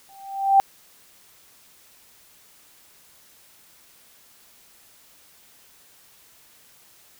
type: tone with exponential growth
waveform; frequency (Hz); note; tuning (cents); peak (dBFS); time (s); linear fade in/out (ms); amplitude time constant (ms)
sine; 784; G5; 0; -9; 0.09-0.6; 0; 110
effects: white hiss -54 dBFS RMS until 7.19 s